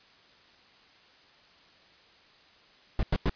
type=noise bursts; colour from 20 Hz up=brown; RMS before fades=-25 dBFS; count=3; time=2.99-3.296 s; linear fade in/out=2 ms; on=40 ms; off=93 ms; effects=white hiss -58 dBFS RMS until 3.35 s + resampled to 11025 Hz